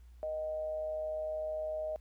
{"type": "tone with amplitude modulation", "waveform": "sine", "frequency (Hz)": 622.3, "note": "D#5", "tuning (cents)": 0, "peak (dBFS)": -32, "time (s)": [0.23, 1.96], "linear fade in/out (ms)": 0, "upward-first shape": "sine", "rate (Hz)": 153, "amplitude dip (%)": 40, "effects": ["added 60 Hz sine -52 dBFS peak until 2 s", "pink hiss -73 dBFS RMS until 2 s"]}